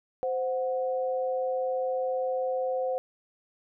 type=tone pair together; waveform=sine; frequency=519 / 734 Hz; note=C5 / F#5; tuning=-14 / -14 cents; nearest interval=tritone; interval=600 cents; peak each=-27 / -33 dBFS; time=0.23-2.98 s; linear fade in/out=0 ms; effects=none